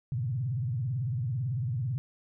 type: tone with vibrato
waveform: sine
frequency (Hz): 123.47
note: B2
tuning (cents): 0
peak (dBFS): -28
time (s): 0.12-1.98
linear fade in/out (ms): 0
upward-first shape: sine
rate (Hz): 18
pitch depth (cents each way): 260
effects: none